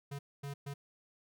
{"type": "tone bursts at uneven times", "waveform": "square", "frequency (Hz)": 141, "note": "C#3", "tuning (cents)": 30, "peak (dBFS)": -40, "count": 3, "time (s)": [[0.11, 0.19], [0.43, 0.54], [0.66, 0.74]], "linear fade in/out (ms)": 10, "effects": []}